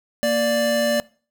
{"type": "tone pair together", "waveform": "square", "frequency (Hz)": [233.1, 587.4], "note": ["A#3", "D5"], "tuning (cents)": [0, 0], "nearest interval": "octave + major third", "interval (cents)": 1600, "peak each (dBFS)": [-25, -19], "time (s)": [0.23, 1], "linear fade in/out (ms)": 0, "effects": ["noise-tail reverb RT60 0.4 s tail -22 dB re dry"]}